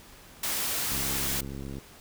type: noise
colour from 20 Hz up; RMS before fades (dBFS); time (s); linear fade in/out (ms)
white; -30; 0.43-1.41; 5
type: click train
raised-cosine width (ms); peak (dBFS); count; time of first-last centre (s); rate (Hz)
3; -26; 60; 0.92-1.784; 68.3
effects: pink hiss -51 dBFS RMS until 2 s